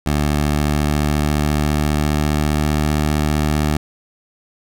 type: tone with pitch glide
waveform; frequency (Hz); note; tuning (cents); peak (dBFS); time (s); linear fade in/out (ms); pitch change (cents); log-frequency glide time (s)
15% pulse; 73.9 to 75.37; D2 to D2; +11 to +45; -9; 0.06-3.77; 5; +34; 0.24-2.86
effects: none

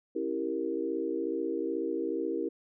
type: chord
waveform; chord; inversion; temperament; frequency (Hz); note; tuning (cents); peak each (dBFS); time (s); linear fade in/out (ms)
sine; C# diminished seventh; none; equal with one note detuned; 273.4 / 329.6 / 392 / 466.2; C#4 / E4 / G4 / Bb4; -24 / 0 / 0 / 0; -38 / -33 / -35 / -35; 0.15-2.49; 10
effects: none

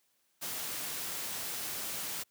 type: noise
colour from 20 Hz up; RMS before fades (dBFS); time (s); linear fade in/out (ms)
white; -38; 0.41-2.24; 20
effects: white hiss -74 dBFS RMS until 2.3 s + high-pass 80 Hz 12 dB/octave

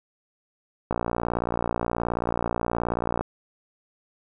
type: click train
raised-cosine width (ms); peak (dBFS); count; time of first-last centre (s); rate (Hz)
1; -11; 136; 0.91-3.21; 58.7
effects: none

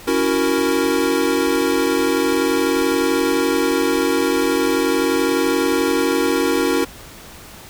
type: chord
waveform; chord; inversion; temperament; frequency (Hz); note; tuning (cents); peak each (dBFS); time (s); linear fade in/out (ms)
square; F# dominant seventh; second; equal with one note detuned; 278.1 / 329.6 / 370 / 466.2; C#4 / E4 / F#4 / A#4; +6 / 0 / 0 / 0; -22; 0.07-6.85; 10
effects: pink hiss -39 dBFS RMS until 7.69 s

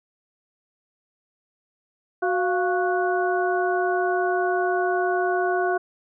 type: harmonic tone with a mistuned harmonic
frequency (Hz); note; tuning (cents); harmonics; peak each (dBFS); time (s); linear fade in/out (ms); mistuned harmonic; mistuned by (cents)
368.7; F#4; -6; 1 / 2 / 3 / 4; -23 / -24 / -32 / -28; 2.22-5.78; 10; 2; -91
effects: none

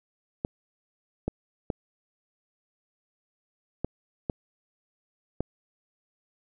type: clicks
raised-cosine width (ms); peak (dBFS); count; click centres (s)
2; -14; 6; 0.449 / 1.28 / 1.702 / 3.846 / 4.298 / 5.406
effects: none

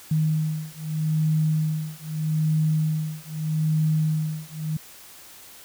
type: beating tone pair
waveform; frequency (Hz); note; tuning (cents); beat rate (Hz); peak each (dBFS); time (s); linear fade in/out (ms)
sine; 155.56 / 156.36; D#3 / D#3; 0 / +9; 0.8; -24; 0.11-4.77; 5
effects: white hiss -46 dBFS RMS until 5.64 s

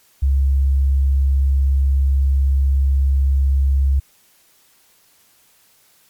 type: tone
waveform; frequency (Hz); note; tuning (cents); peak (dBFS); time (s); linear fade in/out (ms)
sine; 68.1; C#2; -30; -12; 0.22-4; 10
effects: white hiss -55 dBFS RMS until 6.09 s + MP3 96 kbps

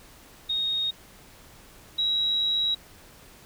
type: tone pair in turn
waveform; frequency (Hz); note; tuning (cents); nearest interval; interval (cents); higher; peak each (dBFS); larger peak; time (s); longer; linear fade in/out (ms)
sine; 3729 / 3864; A#7 / B7; 0 / -39; minor second; 61; second; -24 / -22; second; 0.49-0.91 / 1.98-2.75; second; 10
effects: pink hiss -51 dBFS RMS until 3.45 s

